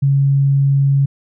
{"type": "tone", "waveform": "sine", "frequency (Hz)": 138.59, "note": "C#3", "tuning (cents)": 0, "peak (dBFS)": -10, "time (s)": [0.02, 1.06], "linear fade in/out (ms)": 10, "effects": []}